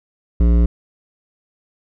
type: tone with hard clipping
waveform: sine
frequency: 58.27 Hz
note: A#1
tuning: in tune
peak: -12 dBFS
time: 0.4-0.66 s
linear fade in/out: 5 ms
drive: 13 dB
effects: none